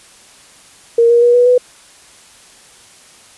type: tone with pitch steps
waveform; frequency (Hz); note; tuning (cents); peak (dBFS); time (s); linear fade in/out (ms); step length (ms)
sine; 466.2 / 473.5 / 481 / 488.5 / 496.2; A#4 / A#4 / B4 / B4 / B4; 0 / +27 / -46 / -19 / +8; -6; 0.98-1.58; 5; 120
effects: white hiss -43 dBFS RMS until 3.37 s + resampled to 24000 Hz